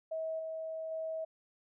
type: tone with level steps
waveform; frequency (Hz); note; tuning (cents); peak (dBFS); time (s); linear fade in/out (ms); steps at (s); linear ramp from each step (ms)
sine; 642; E5; -46; -34 / -37 / -35; 0.11-1.25; 10; 0.39 / 0.91; 5
effects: none